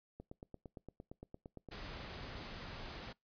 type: click train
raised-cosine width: 2 ms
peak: -35 dBFS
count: 14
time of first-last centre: 0.2-1.687 s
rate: 8.74 Hz
type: noise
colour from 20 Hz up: pink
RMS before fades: -47 dBFS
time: 1.71-3.13 s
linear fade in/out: 10 ms
effects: noise-tail reverb RT60 0.2 s tail -25 dB re dry + resampled to 11025 Hz